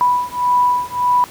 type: beating tone pair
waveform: sine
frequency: 985 / 986.7 Hz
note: B5 / B5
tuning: -5 / -2 cents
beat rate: 1.7 Hz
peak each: -16 dBFS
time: 0.01-1.24 s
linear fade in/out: 0 ms
effects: pink hiss -37 dBFS RMS until 1.3 s + high-pass 80 Hz 12 dB/octave